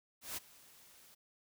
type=noise with ADSR envelope; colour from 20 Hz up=white; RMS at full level=-40 dBFS; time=0.21-1.15 s; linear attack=160 ms; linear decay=19 ms; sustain=-21 dB; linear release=11 ms; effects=none